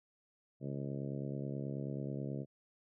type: harmonic tone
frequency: 69.3 Hz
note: C#2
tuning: in tune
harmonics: 2 / 3 / 4 / 5 / 6 / 7 / 8 / 9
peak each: -40 / -44 / -46 / -48 / -50 / -51 / -52 / -53 dBFS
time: 0.6-2.46 s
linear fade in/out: 50 ms
effects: none